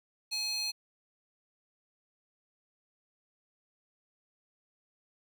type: tone with high-pass filter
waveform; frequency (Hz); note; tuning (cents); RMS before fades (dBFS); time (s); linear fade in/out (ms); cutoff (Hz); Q
square; 847; G#5; +34; -34; 0.31-0.72; 20; 3700; 8.9
effects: none